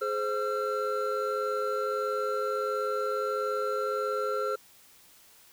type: tone cluster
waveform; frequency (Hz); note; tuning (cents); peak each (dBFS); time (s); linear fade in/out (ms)
triangle; 421.5 / 523 / 1359; G#4 / C5 / F6; +26 / -1 / -48; -30; 0.01-4.56; 10
effects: white hiss -57 dBFS RMS until 5.52 s